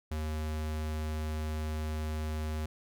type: tone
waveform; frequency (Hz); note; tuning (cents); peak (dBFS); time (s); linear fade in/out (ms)
square; 77.4; D#2; -9; -33; 0.11-2.66; 5
effects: none